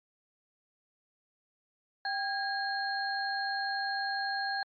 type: tone cluster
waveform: sine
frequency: 786 / 1636 / 4226 Hz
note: G5 / G#6 / C8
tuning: +4 / -26 / +16 cents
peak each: -34 / -34 / -38 dBFS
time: 2.05-4.63 s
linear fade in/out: 2 ms
effects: Opus 48 kbps